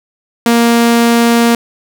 sawtooth tone, 234.1 Hz, A#3, 8 cents sharp, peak -3 dBFS, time 0.46-1.55 s, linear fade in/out 2 ms, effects none

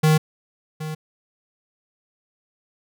square tone with echo, 155.56 Hz, D#3, in tune, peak -14 dBFS, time 0.03-0.18 s, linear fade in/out 10 ms, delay 770 ms, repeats 1, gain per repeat -14 dB, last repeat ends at 0.95 s, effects none

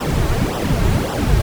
brown noise with flanger, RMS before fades -17 dBFS, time 0-1.42 s, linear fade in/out 10 ms, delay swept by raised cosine 0.44 to 4.14 ms, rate 1.8 Hz, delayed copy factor -0.9, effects none

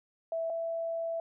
sine tone pair in turn, 658 / 663 Hz, E5 / E5, -3 / +10 cents, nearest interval unison, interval 13 cents, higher second, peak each -30 / -31 dBFS, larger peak first, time 0.32-0.5 / 0.5-1.2 s, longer second, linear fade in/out 2 ms, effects none

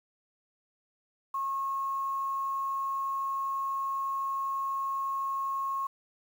sine tone with quantisation, 1087 Hz, C#6, 34 cents flat, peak -29 dBFS, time 1.34-5.87 s, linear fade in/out 5 ms, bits 9, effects none

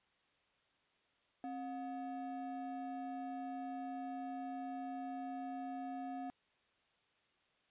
triangle ring-modulated tone, 493.9 Hz, B4, in tune, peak -36 dBFS, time 1.44-6.3 s, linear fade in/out 0 ms, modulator 227 Hz, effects white hiss -75 dBFS RMS until 7.7 s + resampled to 8000 Hz

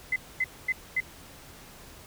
sine tone bursts, 2039 Hz, C7, 45 cents flat, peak -23 dBFS, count 4, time 0.12-1.004 s, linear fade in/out 5 ms, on 41 ms, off 240 ms, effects pink hiss -49 dBFS RMS until 2.06 s

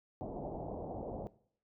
white low-pass noise, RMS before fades -42 dBFS, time 0.21-1.27 s, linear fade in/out 0 ms, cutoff 780 Hz, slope 48 dB/octave, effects noise-tail reverb RT60 0.6 s tail -19 dB re dry

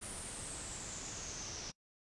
pink noise with low-pass filter sweep, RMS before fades -45 dBFS, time 0.01-1.72 s, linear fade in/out 20 ms, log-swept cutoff 9800 to 5600 Hz, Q 6.9, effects noise-tail reverb RT60 0.1 s tail -25 dB re dry + resampled to 24000 Hz

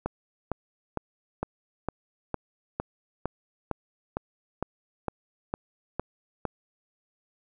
click train, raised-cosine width 1 ms, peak -14 dBFS, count 15, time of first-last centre 0.06-6.453 s, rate 2.19 Hz, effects none

